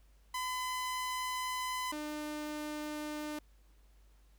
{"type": "tone pair in turn", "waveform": "sawtooth", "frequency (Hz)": [1012, 300.9], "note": ["B5", "D4"], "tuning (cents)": [42, 42], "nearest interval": "octave + major sixth", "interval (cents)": 2100, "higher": "first", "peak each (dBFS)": [-31, -34], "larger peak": "first", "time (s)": [[0.34, 1.92], [1.92, 3.39]], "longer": "first", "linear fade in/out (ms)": 5, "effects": ["added 50 Hz sine -60 dBFS peak until 4.38 s", "pink hiss -72 dBFS RMS until 4.38 s"]}